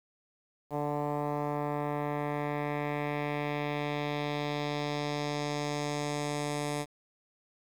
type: tone with low-pass filter sweep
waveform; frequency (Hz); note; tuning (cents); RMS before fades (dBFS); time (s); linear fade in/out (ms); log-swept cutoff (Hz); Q
10% pulse; 146.83; D3; 0; -33; 0.7-6.86; 50; 870 to 10000; 1.5
effects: 9-bit